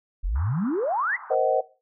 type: exponential sweep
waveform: sine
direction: up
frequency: 38.02 to 2134 Hz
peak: -22 dBFS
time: 0.23-1.17 s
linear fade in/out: 20 ms
type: band-pass noise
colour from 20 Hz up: white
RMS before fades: -42 dBFS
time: 0.35-1.35 s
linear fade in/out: 10 ms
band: 840 to 1400 Hz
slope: 48 dB/octave
type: chord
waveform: sine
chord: C half-diminished seventh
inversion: third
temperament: just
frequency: 470.9 / 523.3 / 627.9 / 753.5 Hz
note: Bb4 / C5 / Eb5 / Gb5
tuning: +18 / 0 / +16 / +31 cents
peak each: -26 / -24 / -25 / -25 dBFS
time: 1.3-1.61 s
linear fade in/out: 10 ms
effects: noise-tail reverb RT60 0.3 s tail -18 dB re dry